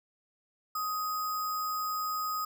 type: tone with sample-and-hold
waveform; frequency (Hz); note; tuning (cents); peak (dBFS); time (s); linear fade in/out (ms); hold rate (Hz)
sine; 1251; D#6; +9; -30; 0.75-2.45; 5; 6300
effects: none